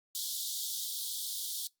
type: high-pass noise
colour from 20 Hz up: pink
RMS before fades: -37 dBFS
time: 0.15-1.67 s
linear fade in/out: 0 ms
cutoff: 3300 Hz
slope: 96 dB/octave
effects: noise-tail reverb RT60 0.2 s tail -24 dB re dry + Opus 48 kbps